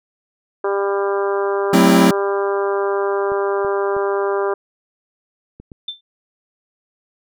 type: harmonic tone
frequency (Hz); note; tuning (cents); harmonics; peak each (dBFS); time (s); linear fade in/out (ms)
198.8; G3; +25; 2 / 3 / 4 / 5 / 6 / 7 / 8; -18 / -25 / -28 / -27 / -28 / -32 / -34; 0.64-4.54; 5
type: chord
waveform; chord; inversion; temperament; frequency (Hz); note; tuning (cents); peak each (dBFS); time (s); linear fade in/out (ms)
square; F# half-diminished seventh; none; equal; 185 / 220 / 261.6 / 329.6; F#3 / A3 / C4 / E4; 0 / 0 / 0 / 0; -15 / -18 / -16 / -18; 1.73-2.11; 5
type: clicks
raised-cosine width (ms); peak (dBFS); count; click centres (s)
3; -24; 5; 3.319 / 3.648 / 3.966 / 5.6 / 5.718
type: tone with exponential decay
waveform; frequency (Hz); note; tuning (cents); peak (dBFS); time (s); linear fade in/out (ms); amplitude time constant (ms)
sine; 3554; A7; +17; -20; 5.88-6.01; 5; 28
effects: none